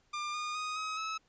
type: tone with pitch steps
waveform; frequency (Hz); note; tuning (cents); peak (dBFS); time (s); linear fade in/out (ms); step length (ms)
sawtooth; 1197 / 1220.7 / 1245 / 1269.6 / 1294.8; D6 / D#6 / D#6 / D#6 / E6; +33 / -33 / +1 / +35 / -31; -31; 0.13-1.18; 10; 210
effects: pink hiss -71 dBFS RMS until 1.28 s + resampled to 16000 Hz